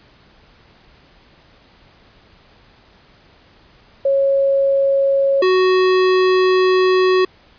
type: tone pair in turn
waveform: sine / square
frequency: 549 / 371.4 Hz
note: C#5 / F#4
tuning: -17 / +7 cents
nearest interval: perfect fifth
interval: 676 cents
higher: first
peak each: -12 dBFS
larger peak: neither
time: 4.05-5.42 / 5.42-7.25 s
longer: second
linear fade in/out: 5 ms
effects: pink hiss -50 dBFS RMS until 7.58 s + resampled to 11025 Hz